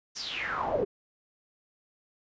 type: noise with band-pass filter sweep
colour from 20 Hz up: brown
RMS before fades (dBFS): -31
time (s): 0.15-0.85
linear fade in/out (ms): 20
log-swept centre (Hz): 6100 to 400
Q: 6.5
effects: resampled to 16000 Hz